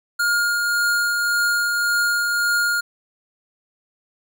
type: tone with tremolo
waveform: square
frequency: 1419 Hz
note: F6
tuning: 27 cents sharp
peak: -17 dBFS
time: 0.19-2.81 s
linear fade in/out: 10 ms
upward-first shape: triangle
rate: 1.8 Hz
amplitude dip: 30%
effects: none